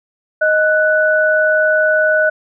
sine tone pair together, 622.6 / 1484 Hz, D#5 / F#6, +1 / +5 cents, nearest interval octave + minor third, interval 1504 cents, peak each -13 dBFS, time 0.41-2.3 s, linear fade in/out 10 ms, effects none

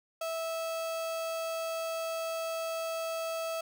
35% pulse tone, 654 Hz, E5, 14 cents flat, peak -31 dBFS, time 0.21-3.61 s, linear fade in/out 5 ms, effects none

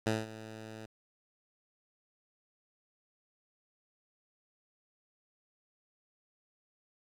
10% pulse tone with ADSR envelope, 110 Hz, A2, in tune, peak -19 dBFS, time 0.06-0.86 s, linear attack 10 ms, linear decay 190 ms, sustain -17 dB, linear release 3 ms, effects low-pass 9000 Hz 12 dB/octave + 10-bit

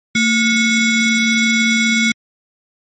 35% pulse ring-modulated tone, 1210 Hz, D#6, 49 cents flat, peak -7 dBFS, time 0.15-2.12 s, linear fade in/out 5 ms, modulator 985 Hz, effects MP3 32 kbps

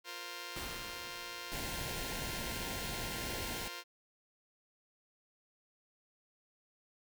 5% pulse chord, F suspended fourth, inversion none, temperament just, 349.2 / 465.6 / 523.8 Hz, F4 / Bb4 / C5, 0 / -2 / +2 cents, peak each -37 dBFS, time 0.04-3.84 s, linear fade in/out 50 ms
pink noise with exponential decay, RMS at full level -42 dBFS, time 0.56-2.08 s, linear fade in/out 5 ms, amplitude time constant 330 ms
pink band-stop noise, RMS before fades -41 dBFS, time 1.52-3.68 s, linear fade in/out 0 ms, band 1000 to 1500 Hz, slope 96 dB/octave
effects none

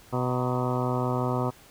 harmonic tone with a mistuned harmonic, 125.3 Hz, B2, 25 cents sharp, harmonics 1 / 2 / 3 / 4 / 5 / 6 / 7 / 8 / 9 / 10, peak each -28 / -31 / -33 / -34 / -35 / -36 / -36 / -37 / -38 / -38 dBFS, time 0.12-1.51 s, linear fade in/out 20 ms, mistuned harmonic 7, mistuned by +73 cents, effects pink hiss -53 dBFS RMS until 1.7 s

